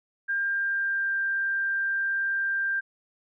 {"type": "tone with pitch glide", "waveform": "sine", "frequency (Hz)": [1600, 1585.3], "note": ["G6", "G6"], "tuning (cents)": [35, 19], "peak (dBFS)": -24, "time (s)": [0.28, 2.81], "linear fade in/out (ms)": 20, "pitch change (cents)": -16, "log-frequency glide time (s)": [0.38, 1.2], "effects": []}